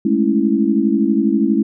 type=chord; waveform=sine; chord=A major seventh; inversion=third; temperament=equal; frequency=207.7 / 220 / 277.2 / 329.6 Hz; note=G#3 / A3 / C#4 / E4; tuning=0 / 0 / 0 / 0 cents; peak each=-18 dBFS; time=0.05-1.63 s; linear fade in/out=5 ms; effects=none